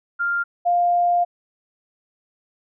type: tone pair in turn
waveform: sine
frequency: 1396.9 / 701.5 Hz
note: F6 / F5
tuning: 0 / +8 cents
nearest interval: octave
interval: 1192 cents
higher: first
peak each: -19 / -15 dBFS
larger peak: second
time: 0.19-0.44 / 0.65-1.25 s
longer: second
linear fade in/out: 20 ms
effects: none